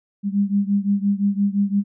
sine beating tone pair, 198.8 / 204.6 Hz, G3 / G#3, +25 / -26 cents, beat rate 5.8 Hz, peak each -19 / -21 dBFS, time 0.23-1.84 s, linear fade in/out 50 ms, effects none

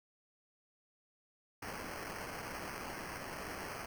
violet noise with sample-and-hold, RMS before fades -44 dBFS, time 1.62-3.86 s, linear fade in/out 5 ms, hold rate 3675 Hz, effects none

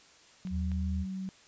sine tone with pitch glide, 185 to 189.32 Hz, F#3 to F#3, 0 to +40 cents, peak -34 dBFS, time 0.45-1.29 s, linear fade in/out 0 ms, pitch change +40 cents, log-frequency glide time 0.63-0.92 s
clicks, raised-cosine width 0.3 ms, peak -34 dBFS, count 2, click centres 0.472 / 0.717 s
sine tone, 78.4 Hz, D#2, 14 cents sharp, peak -30 dBFS, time 0.5-1.06 s, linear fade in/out 50 ms
effects white hiss -58 dBFS RMS until 1.47 s + resampled to 16000 Hz

